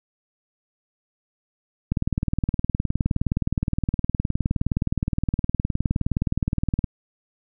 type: click train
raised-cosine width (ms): 5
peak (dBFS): -9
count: 96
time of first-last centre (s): 1.92-6.842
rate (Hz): 19.3
effects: none